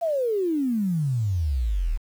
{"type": "exponential sweep", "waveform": "sine", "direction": "down", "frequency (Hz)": [698.5, 35], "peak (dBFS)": -21, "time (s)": [0.01, 1.98], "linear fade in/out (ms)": 20, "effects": ["8-bit"]}